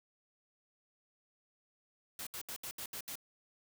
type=noise bursts; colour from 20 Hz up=white; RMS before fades=-43 dBFS; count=7; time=2.19-3.155 s; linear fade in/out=2 ms; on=77 ms; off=71 ms; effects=none